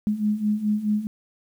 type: beating tone pair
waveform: sine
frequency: 207.7 / 212.4 Hz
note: G#3 / G#3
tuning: 0 / +39 cents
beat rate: 4.7 Hz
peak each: -26 / -22 dBFS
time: 0.07-1.07 s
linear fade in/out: 0 ms
effects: 9-bit